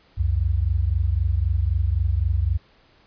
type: tone pair together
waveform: sine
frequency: 65.41 / 89.26 Hz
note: C2 / F2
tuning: 0 / +38 cents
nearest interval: perfect fourth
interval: 538 cents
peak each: -21 dBFS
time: 0.17-2.58 s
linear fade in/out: 20 ms
effects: pink hiss -57 dBFS RMS until 3.06 s + resampled to 11025 Hz